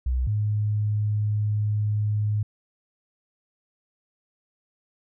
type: tone pair in turn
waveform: sine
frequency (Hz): 63 / 105.37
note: B1 / G#2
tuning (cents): +35 / +26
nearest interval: major sixth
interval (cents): 891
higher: second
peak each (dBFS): -21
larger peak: neither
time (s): 0.06-0.27 / 0.27-2.43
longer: second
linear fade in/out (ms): 5
effects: none